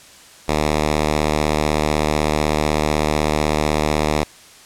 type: tone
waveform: 5% pulse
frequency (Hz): 76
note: D#2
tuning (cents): -40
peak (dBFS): -5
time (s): 0.48-4.24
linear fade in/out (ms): 5
effects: white hiss -44 dBFS RMS until 4.65 s + low-pass 9000 Hz 12 dB/octave